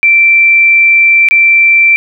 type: tone with dropouts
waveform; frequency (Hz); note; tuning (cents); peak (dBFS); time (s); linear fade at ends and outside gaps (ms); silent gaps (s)
sine; 2345; D7; -3; -3; 0.03-1.96; 0; 1.287-1.31
effects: none